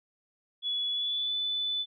sine tone with pitch glide, 3400 to 3494 Hz, G#7 to A7, +40 to -13 cents, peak -28 dBFS, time 0.62-1.86 s, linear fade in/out 50 ms, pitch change +47 cents, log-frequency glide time 0.9-1.34 s, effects none

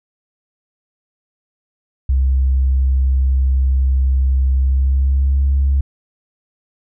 sine tone with pitch glide, 66 to 68.6 Hz, C2 to C#2, +16 to -17 cents, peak -10 dBFS, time 2.09-5.81 s, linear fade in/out 5 ms, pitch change +67 cents, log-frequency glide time 4.56-5.44 s, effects tanh soft clip ceiling -8 dBFS

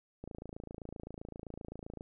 click train, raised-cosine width 2 ms, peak -30 dBFS, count 50, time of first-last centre 0.24-2.009 s, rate 27.7 Hz, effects none

